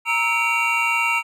triangle tone cluster, 933 / 1306 / 2272 / 2391 / 2757 Hz, A#5 / E6 / C#7 / D7 / F7, +1 / -17 / +42 / +30 / -23 cents, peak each -22 / -24 / -22 / -26 / -21 dBFS, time 0.05-1.23 s, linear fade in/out 50 ms, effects none

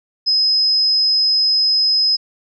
sine tone, 5080 Hz, D#8, 35 cents sharp, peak -12 dBFS, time 0.26-2.17 s, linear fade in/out 20 ms, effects none

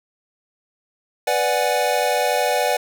square chord, G# half-diminished seventh, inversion first, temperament equal, 493.9 / 587.3 / 740 / 830.6 Hz, B4 / D5 / F#5 / G#5, 0 / 0 / 0 / 0 cents, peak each -24 / -23 / -23 / -26 dBFS, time 1.27-2.77 s, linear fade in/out 5 ms, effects none

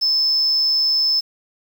sine tone, 5250 Hz, E8, 8 cents flat, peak -13 dBFS, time 0.01-1.21 s, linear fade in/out 20 ms, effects tanh soft clip ceiling -12 dBFS + 7-bit

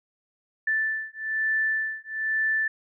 sine beating tone pair, 1760 / 1761.1 Hz, A6 / A6, 0 / +1 cents, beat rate 1.1 Hz, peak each -27 dBFS, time 0.67-2.68 s, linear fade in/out 5 ms, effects none

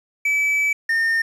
triangle tone pair in turn, 2300 / 1821.5 Hz, D7 / A#6, -37 / -41 cents, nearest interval major third, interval 404 cents, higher first, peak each -15 dBFS, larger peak neither, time 0.25-0.73 / 0.89-1.22 s, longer first, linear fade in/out 5 ms, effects resampled to 32000 Hz + 8-bit

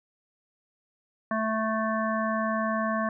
harmonic tone, 220 Hz, A3, in tune, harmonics 1 / 3 / 5 / 7 / 8, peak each -29 / -30 / -30 / -37 / -36 dBFS, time 1.31-3.09 s, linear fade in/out 2 ms, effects none

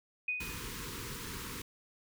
sine tone with exponential decay, 2489 Hz, D#7, in tune, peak -29 dBFS, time 0.28-0.79 s, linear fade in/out 5 ms, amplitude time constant 110 ms
pink band-stop noise, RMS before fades -42 dBFS, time 0.4-1.62 s, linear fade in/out 5 ms, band 500 to 910 Hz, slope 96 dB/octave
effects none

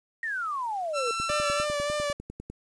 sine exponential sweep, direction down, 1895 to 452.8 Hz, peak -28 dBFS, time 0.23-1.11 s, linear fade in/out 2 ms
sawtooth tone with tremolo, 1343 Hz, E6, 32 cents sharp, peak -23 dBFS, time 0.93-1.66 s, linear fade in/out 50 ms, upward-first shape sine, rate 7.6 Hz, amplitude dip 25%
click train, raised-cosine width 3 ms, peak -25 dBFS, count 14, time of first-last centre 1.2-2.5 s, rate 10 Hz
sawtooth tone with vibrato, 587.3 Hz, D5, in tune, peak -23 dBFS, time 1.29-2.13 s, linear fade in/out 5 ms, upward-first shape sine, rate 3.4 Hz, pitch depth 28 cents each way
effects resampled to 22050 Hz + 9-bit

